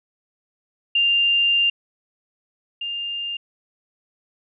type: tone pair in turn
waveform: sine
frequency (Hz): 2794 / 2804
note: F7 / F7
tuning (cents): 0 / +6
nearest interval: unison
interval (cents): 6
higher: second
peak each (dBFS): -15 / -25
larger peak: first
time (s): 0.95-1.7 / 2.81-3.37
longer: first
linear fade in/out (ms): 5
effects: none